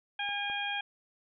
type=harmonic tone; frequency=812 Hz; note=G#5; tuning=39 cents flat; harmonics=1 / 2 / 3 / 4; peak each=-37 / -37 / -37 / -37 dBFS; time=0.19-0.81 s; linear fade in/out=5 ms
type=clicks; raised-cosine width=1 ms; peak=-37 / -33 dBFS; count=2; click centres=0.29 / 0.499 s
effects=none